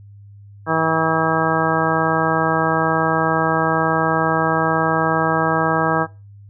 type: harmonic tone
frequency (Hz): 161.1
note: E3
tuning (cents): -39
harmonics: 1 / 2 / 3 / 4 / 5 / 6 / 7 / 8 / 10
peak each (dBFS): -24 / -24 / -24 / -24 / -24 / -24 / -24 / -24 / -24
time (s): 0.66-6.07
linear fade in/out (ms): 50
effects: noise-tail reverb RT60 0.3 s tail -21 dB re dry + added 101 Hz sine -39 dBFS peak until 6.49 s